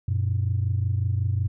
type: tone pair together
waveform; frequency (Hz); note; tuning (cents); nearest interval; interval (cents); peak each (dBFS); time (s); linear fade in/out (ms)
sine; 94.16 / 119.6; F#2 / A#2; +31 / +45; major third; 414; -22 / -25; 0.08-1.48; 5
effects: tanh soft clip ceiling -15 dBFS